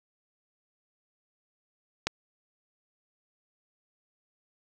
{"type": "click", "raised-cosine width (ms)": 0.2, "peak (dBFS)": -9, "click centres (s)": 2.07, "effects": []}